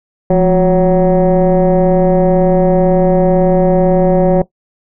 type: tone with frequency modulation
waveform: sine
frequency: 365 Hz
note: F#4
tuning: 24 cents flat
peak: -5 dBFS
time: 0.3-4.42 s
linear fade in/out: 5 ms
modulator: 192 Hz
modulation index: 1.6
effects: noise-tail reverb RT60 0.1 s tail -17 dB re dry + tanh soft clip ceiling -4 dBFS